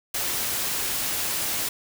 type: noise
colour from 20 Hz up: white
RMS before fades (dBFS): -27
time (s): 0.14-1.69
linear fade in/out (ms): 5
effects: none